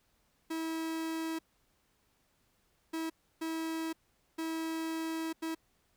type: tone bursts at uneven times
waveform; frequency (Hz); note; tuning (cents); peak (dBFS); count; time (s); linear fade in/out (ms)
45% pulse; 323.7; E4; -31; -34; 5; 0.5-1.39 / 2.93-3.1 / 3.41-3.93 / 4.38-5.33 / 5.42-5.55; 10
effects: pink hiss -73 dBFS RMS until 5.96 s